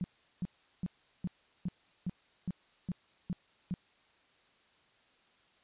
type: tone bursts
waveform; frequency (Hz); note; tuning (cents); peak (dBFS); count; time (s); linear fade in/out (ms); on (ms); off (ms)
sine; 179.6; F3; +49; -31; 10; 0.01-3.74; 0; 31; 380
effects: white hiss -67 dBFS RMS until 5.63 s + resampled to 8000 Hz